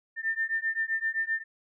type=beating tone pair; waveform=sine; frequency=1794 / 1801.7 Hz; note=A6 / A6; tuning=+33 / +41 cents; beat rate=7.7 Hz; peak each=-30 dBFS; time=0.16-1.44 s; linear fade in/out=50 ms; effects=none